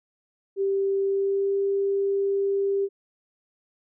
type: tone with pitch glide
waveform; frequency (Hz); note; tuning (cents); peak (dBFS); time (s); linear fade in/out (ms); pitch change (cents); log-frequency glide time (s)
sine; 392 to 395.6; G4 to G4; 0 to +16; -21; 0.56-2.89; 50; +16; 1.03-1.56
effects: none